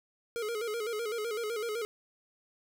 square tone with vibrato, 445.9 Hz, A4, 23 cents sharp, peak -33 dBFS, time 0.36-1.85 s, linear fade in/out 0 ms, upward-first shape square, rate 7.9 Hz, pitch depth 88 cents each way, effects none

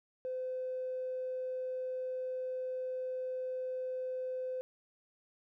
triangle tone with tanh clipping, 512 Hz, C5, 38 cents flat, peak -35 dBFS, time 0.25-4.61 s, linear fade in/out 0 ms, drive 4 dB, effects none

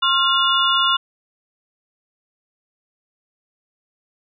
sine tone cluster, 1069 / 1384 / 2874 / 3518 Hz, C6 / F6 / F7 / A7, +37 / -16 / +49 / -1 cents, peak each -20 dBFS, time 0.02-0.97 s, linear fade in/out 10 ms, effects none

